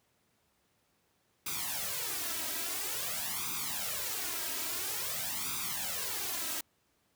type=noise with flanger; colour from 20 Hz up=white; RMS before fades=-36 dBFS; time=1.46-6.61 s; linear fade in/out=5 ms; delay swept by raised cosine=0.82 to 3.12 ms; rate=0.49 Hz; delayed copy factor=+0.95; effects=pink hiss -73 dBFS RMS until 7.15 s + high-pass 80 Hz 12 dB/octave